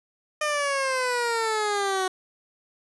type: exponential sweep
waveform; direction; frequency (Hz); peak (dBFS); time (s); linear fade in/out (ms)
15% pulse; down; 610 to 370; -17; 0.41-2.08; 5
effects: resampled to 24000 Hz